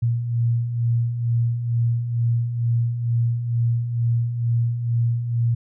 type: beating tone pair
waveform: sine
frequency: 115.9 / 118.1 Hz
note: A#2 / A#2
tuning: -10 / +23 cents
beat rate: 2.2 Hz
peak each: -27 / -19 dBFS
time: 0.02-5.55 s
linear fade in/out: 10 ms
effects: none